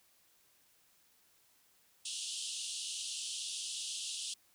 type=band-pass noise; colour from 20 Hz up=pink; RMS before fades=-41 dBFS; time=2.05-4.34 s; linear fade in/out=5 ms; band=2800 to 10000 Hz; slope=96 dB/octave; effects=white hiss -69 dBFS RMS until 4.54 s